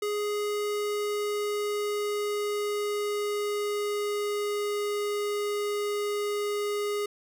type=tone with pitch glide; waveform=square; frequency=415.3 to 412.7 Hz; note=G#4 to G#4; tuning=0 to -11 cents; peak=-28 dBFS; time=0.02-7.06 s; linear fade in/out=5 ms; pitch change=-11 cents; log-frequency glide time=0.59-4.79 s; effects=none